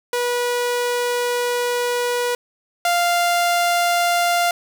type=tone pair in turn; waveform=sawtooth; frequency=486.5 / 696.7 Hz; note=B4 / F5; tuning=-26 / -4 cents; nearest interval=tritone; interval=622 cents; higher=second; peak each=-15 / -12 dBFS; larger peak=second; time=0.13-2.35 / 2.85-4.51 s; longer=first; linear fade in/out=2 ms; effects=none